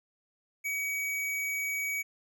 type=tone; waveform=square; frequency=2265 Hz; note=C#7; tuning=37 cents sharp; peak=-31 dBFS; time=0.64-2.03 s; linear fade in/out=20 ms; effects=none